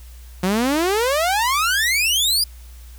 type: exponential sweep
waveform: sawtooth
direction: up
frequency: 176.7 to 4978 Hz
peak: -13 dBFS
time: 0.43-2.44 s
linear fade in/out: 5 ms
effects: added 60 Hz sine -37 dBFS peak until 2.98 s + white hiss -50 dBFS RMS until 2.98 s